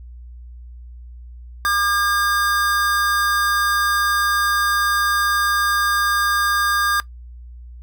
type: tone pair together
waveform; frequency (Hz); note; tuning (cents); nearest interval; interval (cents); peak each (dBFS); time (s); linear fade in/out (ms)
square; 1200 / 1620.8; D6 / G#6; +37 / -43; perfect fourth; 520; -20; 1.65-7; 0
effects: noise-tail reverb RT60 0.1 s tail -17 dB re dry + added 60 Hz sine -35 dBFS peak until 7.82 s